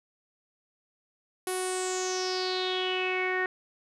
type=tone with low-pass filter sweep; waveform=sawtooth; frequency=370 Hz; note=F#4; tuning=in tune; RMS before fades=-30 dBFS; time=1.47-3.46 s; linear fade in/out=2 ms; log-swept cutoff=11000 to 1800 Hz; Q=6.6; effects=none